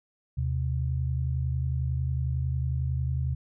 sine tone pair together, 77.87 / 128.9 Hz, D#2 / C3, +2 / -26 cents, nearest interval major sixth, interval 872 cents, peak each -28 dBFS, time 0.37-3.35 s, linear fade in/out 10 ms, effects none

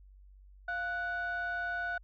sine tone pair together, 698.5 / 1480.1 Hz, F5 / F#6, 0 / 0 cents, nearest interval octave + minor second, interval 1300 cents, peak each -36 / -32 dBFS, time 0.68-1.98 s, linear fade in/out 5 ms, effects tanh soft clip ceiling -29 dBFS + added 48 Hz sine -53 dBFS peak until 2.03 s

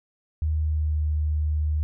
sine tone with pitch glide, 77.6 to 76.13 Hz, D#2 to D#2, -4 to -37 cents, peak -21 dBFS, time 0.42-1.83 s, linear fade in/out 0 ms, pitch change -33 cents, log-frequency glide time 0.52-1.02 s, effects none

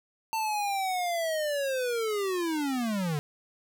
square linear sweep, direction down, 898 to 141.6 Hz, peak -28 dBFS, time 0.33-3.19 s, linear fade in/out 0 ms, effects none

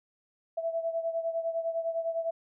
sine beating tone pair, 659.3 / 669.2 Hz, E5 / E5, 0 / +26 cents, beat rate 9.9 Hz, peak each -30 / -35 dBFS, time 0.57-2.31 s, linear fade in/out 10 ms, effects none

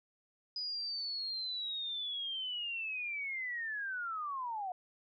sine linear sweep, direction down, 4978 to 711 Hz, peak -36 dBFS, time 0.56-4.72 s, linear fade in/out 2 ms, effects none

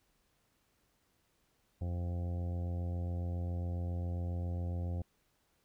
harmonic tone, 87.31 Hz, F2, in tune, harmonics 1 / 2 / 3 / 4 / 5 / 6 / 7 / 8 / 9, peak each -34 / -44 / -50 / -53 / -58 / -51 / -60 / -56 / -60 dBFS, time 1.81-5.02 s, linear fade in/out 5 ms, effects pink hiss -75 dBFS RMS until 5.64 s

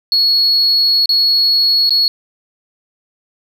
sine tone with dropouts, 4348 Hz, C#8, 34 cents flat, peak -8 dBFS, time 0.12-2.08 s, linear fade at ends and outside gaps 1 ms, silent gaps 1.058-1.092 / 1.894-1.906 s, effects tanh soft clip ceiling -6 dBFS + 8-bit

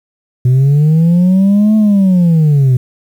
sine linear two-way sweep, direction up then down, 123.2 to 218.1 to 123.2 Hz, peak -3 dBFS, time 0.45-2.77 s, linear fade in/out 5 ms, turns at 1.76 s, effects tanh soft clip ceiling -5 dBFS + 7-bit

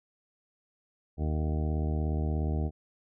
harmonic tone, 76.9 Hz, D#2, 20 cents flat, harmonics 1 / 2 / 3 / 4 / 5 / 6 / 8 / 9 / 10, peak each -28 / -34 / -38 / -40 / -42 / -44 / -46 / -47 / -48 dBFS, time 1.17-2.71 s, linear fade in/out 50 ms, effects none

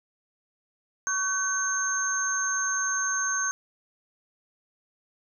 sine tone cluster, 1119 / 1527 / 6370 Hz, C#6 / G6 / G8, +16 / -46 / +27 cents, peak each -32 / -29 / -27 dBFS, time 1.07-3.51 s, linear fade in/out 0 ms, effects none

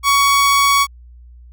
sawtooth tone, 1121 Hz, C#6, 19 cents sharp, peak -7 dBFS, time 0.03-0.87 s, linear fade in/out 50 ms, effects added 60 Hz sine -38 dBFS peak until 1.52 s

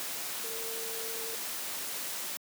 sine tone in noise, 453 Hz, A#4, 50 cents flat, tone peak -42 dBFS, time 0.44-1.35 s, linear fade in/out 0 ms, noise white, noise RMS -37 dBFS, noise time 0-2.37 s, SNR -8 dB, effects high-pass 200 Hz 12 dB/octave

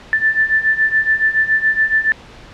sine beating tone pair, 1760 / 1767.1 Hz, A6 / A6, 0 / +7 cents, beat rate 7.1 Hz, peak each -17 / -14 dBFS, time 0.13-2.12 s, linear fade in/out 0 ms, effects pink hiss -39 dBFS RMS until 2.53 s + low-pass 4000 Hz 12 dB/octave

